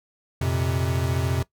square chord, F suspended fourth, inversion none, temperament equal with one note detuned, 88.73 / 116.54 / 130.81 Hz, F2 / Bb2 / C3, +28 / 0 / 0 cents, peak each -26 / -31 / -26 dBFS, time 0.41-1.43 s, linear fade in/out 5 ms, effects noise-tail reverb RT60 0.1 s tail -18 dB re dry

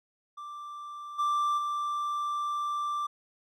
triangle tone with level steps, 1177 Hz, D6, 3 cents sharp, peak -37 / -23 / -27 dBFS, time 0.37-3.07 s, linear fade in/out 10 ms, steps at 1.18 / 1.57 s, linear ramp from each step 20 ms, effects none

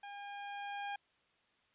sawtooth tone with level ramp, 809 Hz, G#5, 46 cents flat, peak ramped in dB -42 to -34 dBFS, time 0.03-0.96 s, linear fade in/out 5 ms, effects white hiss -73 dBFS RMS until 1.74 s + resampled to 8000 Hz

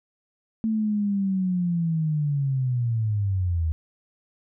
sine linear sweep, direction down, 223.5 to 77.78 Hz, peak -21 dBFS, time 0.64-3.72 s, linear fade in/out 0 ms, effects none

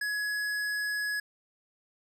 sine tone with tanh clipping, 1683 Hz, G#6, 23 cents sharp, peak -31 dBFS, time 0.01-1.2 s, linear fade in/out 5 ms, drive 16 dB, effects none

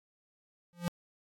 square tone with exponential growth, 173.9 Hz, F3, 7 cents flat, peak -27 dBFS, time 0.73-0.88 s, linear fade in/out 0 ms, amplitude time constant 32 ms, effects AAC 64 kbps

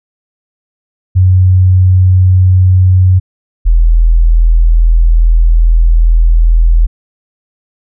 sine tone pair in turn, 92.5 / 41.2 Hz, F#2 / E1, 0 / 0 cents, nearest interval octave + major second, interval 1400 cents, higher first, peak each -3 dBFS, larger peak neither, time 1.15-3.2 / 3.65-6.87 s, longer second, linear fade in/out 20 ms, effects none

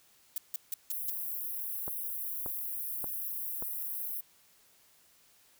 violet noise bursts, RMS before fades -34 dBFS, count 5, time 0.36-1.1 s, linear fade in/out 2 ms, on 20 ms, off 160 ms
white high-pass noise, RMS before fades -37 dBFS, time 0.91-4.21 s, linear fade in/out 10 ms, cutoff 11000 Hz, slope 48 dB/octave
click train, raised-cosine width 1 ms, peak -26 dBFS, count 4, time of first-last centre 1.88-3.624 s, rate 1.72 Hz
effects white hiss -64 dBFS RMS until 5.59 s

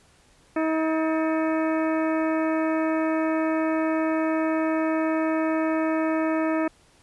harmonic tone with a mistuned harmonic, 318.2 Hz, D#4, 39 cents sharp, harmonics 1 / 2 / 3 / 4 / 5 / 6 / 7 / 8, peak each -23 / -27 / -34 / -33 / -41 / -37 / -39 / -43 dBFS, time 0.56-6.68 s, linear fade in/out 5 ms, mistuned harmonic 6, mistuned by -110 cents, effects pink hiss -58 dBFS RMS until 7.02 s + resampled to 24000 Hz

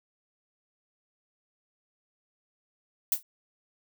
violet noise with exponential decay, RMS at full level -20 dBFS, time 3.12-3.23 s, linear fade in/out 2 ms, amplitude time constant 22 ms, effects none

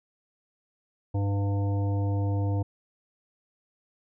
harmonic tone, 100 Hz, G2, 35 cents sharp, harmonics 1 / 3 / 5 / 7 / 9, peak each -24 / -34 / -38 / -41 / -43 dBFS, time 1.14-2.63 s, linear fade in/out 10 ms, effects none

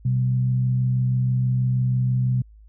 sine tone pair together, 126.37 / 192.6 Hz, B2 / G3, +40 / -30 cents, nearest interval perfect fifth, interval 730 cents, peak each -18 / -30 dBFS, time 0.05-2.42 s, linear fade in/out 5 ms, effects added 53 Hz sine -45 dBFS peak until 2.68 s

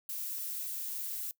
violet noise, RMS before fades -38 dBFS, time 0.09-1.31 s, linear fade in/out 2 ms, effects noise-tail reverb RT60 0.1 s tail -21 dB re dry

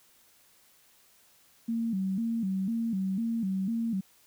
sine tone with vibrato, 209.2 Hz, G#3, 13 cents sharp, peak -27 dBFS, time 1.68-4.01 s, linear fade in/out 10 ms, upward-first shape square, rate 2 Hz, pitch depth 160 cents each way, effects white hiss -62 dBFS RMS until 4.26 s

